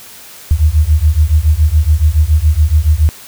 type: beating tone pair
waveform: sine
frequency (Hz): 73.5 / 80.6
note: D2 / E2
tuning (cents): +2 / -38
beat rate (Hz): 7.1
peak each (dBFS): -10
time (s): 0.51-3.09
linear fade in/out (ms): 0
effects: white hiss -35 dBFS RMS until 3.27 s